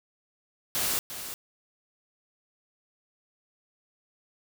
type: noise with echo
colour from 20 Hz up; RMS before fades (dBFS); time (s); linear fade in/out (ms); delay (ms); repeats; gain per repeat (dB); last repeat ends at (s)
white; -28; 0.75-0.99; 0; 350; 1; -10; 1.34
effects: none